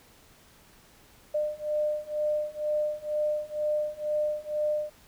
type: beating tone pair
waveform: sine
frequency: 601 / 603.1 Hz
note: D5 / D5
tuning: +40 / +46 cents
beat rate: 2.1 Hz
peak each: -30 / -29 dBFS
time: 1.34-4.9 s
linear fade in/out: 10 ms
effects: pink hiss -57 dBFS RMS until 5.07 s